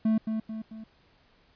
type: tone with echo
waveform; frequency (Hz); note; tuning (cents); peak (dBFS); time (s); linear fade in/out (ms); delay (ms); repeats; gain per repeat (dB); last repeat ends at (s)
triangle; 220; A3; 0; -19; 0.05-0.18; 5; 220; 3; -6; 0.84
effects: pink hiss -63 dBFS RMS until 1.55 s + resampled to 11025 Hz